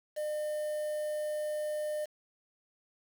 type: tone with quantisation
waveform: triangle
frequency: 605 Hz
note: D#5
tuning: 49 cents flat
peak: -30 dBFS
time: 0.16-2.06 s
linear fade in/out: 20 ms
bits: 8
effects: none